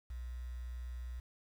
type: tone with quantisation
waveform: sine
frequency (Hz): 61.2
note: B1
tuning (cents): -15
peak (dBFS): -40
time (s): 0.1-1.2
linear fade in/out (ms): 5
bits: 10
effects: none